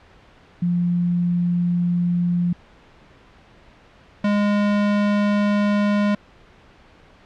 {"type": "tone pair in turn", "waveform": ["sine", "square"], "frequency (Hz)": [175, 205.5], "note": ["F3", "G#3"], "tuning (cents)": [4, -18], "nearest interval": "minor third", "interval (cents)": 278, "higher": "second", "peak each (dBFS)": -17, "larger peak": "neither", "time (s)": [[0.62, 2.53], [4.24, 6.15]], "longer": "neither", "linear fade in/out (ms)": 5, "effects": ["pink hiss -50 dBFS RMS until 7.25 s", "low-pass 3000 Hz 12 dB/octave"]}